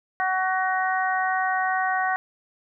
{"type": "harmonic tone", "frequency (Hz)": 374.8, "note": "F#4", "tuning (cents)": 22, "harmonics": [2, 3, 4, 5], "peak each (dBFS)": [-24, -29, -28, -28], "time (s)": [0.2, 2.16], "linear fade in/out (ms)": 0, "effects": []}